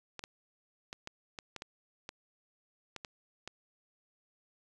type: clicks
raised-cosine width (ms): 0.2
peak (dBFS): -24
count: 11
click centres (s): 0.193 / 0.239 / 0.929 / 1.074 / 1.388 / 1.563 / 1.621 / 2.091 / 2.963 / 3.048 / 3.476
effects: resampled to 24000 Hz + 9-bit